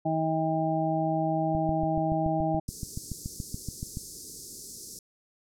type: harmonic tone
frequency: 159.6 Hz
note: D#3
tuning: 44 cents sharp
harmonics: 1 / 2 / 4 / 5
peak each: -30 / -30 / -30 / -30 dBFS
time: 0.05-2.6 s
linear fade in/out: 10 ms
type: click train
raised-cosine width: 5 ms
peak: -21 dBFS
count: 18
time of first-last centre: 1.55-3.972 s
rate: 7.02 Hz
type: band-stop noise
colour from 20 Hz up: white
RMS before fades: -39 dBFS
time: 2.68-4.99 s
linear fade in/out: 2 ms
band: 450 to 4800 Hz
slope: 48 dB/octave
effects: low-pass 10000 Hz 12 dB/octave